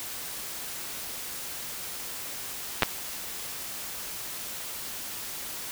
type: clicks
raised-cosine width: 0.3 ms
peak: -4 dBFS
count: 2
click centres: 2.823 / 2.832 s
effects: white hiss -37 dBFS RMS until 5.71 s